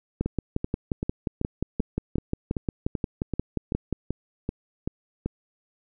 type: two click trains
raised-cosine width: 3 ms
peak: -14 / -12 dBFS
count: 14 / 22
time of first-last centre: 0.26-5.26 / 0.21-3.927 s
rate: 2.6 / 5.65 Hz
effects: none